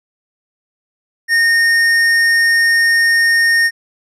triangle tone with hard clipping, 1840 Hz, A#6, 23 cents flat, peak -11 dBFS, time 1.28-3.71 s, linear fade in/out 50 ms, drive 13 dB, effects none

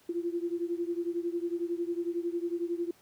sine beating tone pair, 340 / 351 Hz, F4 / F4, -46 / +9 cents, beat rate 11 Hz, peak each -32 / -34 dBFS, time 0.09-2.91 s, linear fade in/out 5 ms, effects pink hiss -62 dBFS RMS until 3.01 s + high-pass 100 Hz 12 dB/octave

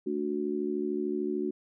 harmonic tone, 73.42 Hz, D2, in tune, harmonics 3 / 4 / 5, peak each -35 / -33 / -31 dBFS, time 0.06-1.51 s, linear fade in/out 10 ms, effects none

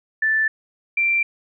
sine tone pair in turn, 1760 / 2357 Hz, A6 / D7, 0 / +6 cents, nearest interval perfect fourth, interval 506 cents, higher second, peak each -16 dBFS, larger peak neither, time 0.22-0.48 / 0.97-1.23 s, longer neither, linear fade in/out 5 ms, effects none

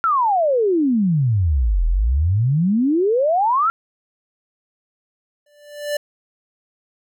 sine exponential two-way sweep, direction down then up, 1391 to 38.89 to 1391 Hz, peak -14 dBFS, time 0.04-3.7 s, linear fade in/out 0 ms, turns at 1.86 s
square tone with exponential growth, 587.3 Hz, D5, in tune, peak -18 dBFS, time 5.46-5.97 s, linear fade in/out 5 ms, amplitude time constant 110 ms
effects none

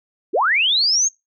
sine linear sweep, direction up, 277.6 to 6645 Hz, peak -14 dBFS, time 0.33-1.09 s, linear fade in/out 20 ms, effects noise-tail reverb RT60 0.2 s tail -24 dB re dry

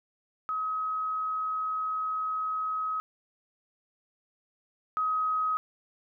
sine tone pair in turn, 1272 / 1265.3 Hz, D#6 / D#6, +38 / +29 cents, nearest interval unison, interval 9 cents, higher first, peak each -28 / -25 dBFS, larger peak second, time 0.49-3 / 4.97-5.57 s, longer first, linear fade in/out 0 ms, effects none

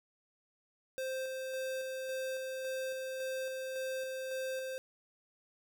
square tone with tremolo, 523.3 Hz, C5, in tune, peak -36 dBFS, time 0.98-4.78 s, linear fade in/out 0 ms, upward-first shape square, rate 1.8 Hz, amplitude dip 25%, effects none

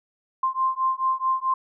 sine beating tone pair, 1046.5 / 1051.1 Hz, C6 / C6, 0 / +8 cents, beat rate 4.6 Hz, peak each -24 / -24 dBFS, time 0.43-1.54 s, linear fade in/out 5 ms, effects none

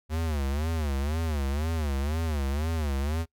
square tone with vibrato, 74.8 Hz, D2, 32 cents sharp, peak -27 dBFS, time 0.09-3.26 s, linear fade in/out 50 ms, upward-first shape sine, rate 2 Hz, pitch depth 170 cents each way, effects noise-tail reverb RT60 0.1 s tail -23 dB re dry

